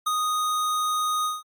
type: tone with ADSR envelope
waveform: square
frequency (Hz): 1242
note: D#6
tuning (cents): -3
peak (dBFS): -21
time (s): 0.06-1.43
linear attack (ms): 11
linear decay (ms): 25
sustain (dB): -2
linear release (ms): 180
effects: MP3 96 kbps